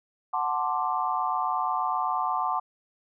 sine chord, D dominant seventh, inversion first, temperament equal, 740 / 880 / 1046.5 / 1174.7 Hz, F#5 / A5 / C6 / D6, 0 / 0 / 0 / 0 cents, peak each -30 dBFS, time 0.33-2.6 s, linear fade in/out 10 ms, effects none

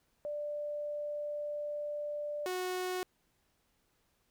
sine / sawtooth tone pair in turn, 590 / 366.5 Hz, D5 / F#4, +8 / -16 cents, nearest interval minor sixth, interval 824 cents, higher first, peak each -35 / -30 dBFS, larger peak second, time 0.25-2.46 / 2.46-3.03 s, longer first, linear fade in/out 0 ms, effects pink hiss -75 dBFS RMS until 4.3 s

